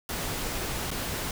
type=noise with dropouts; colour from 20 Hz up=pink; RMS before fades=-32 dBFS; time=0.09-1.31 s; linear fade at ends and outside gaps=2 ms; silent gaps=0.906-0.913 s; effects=none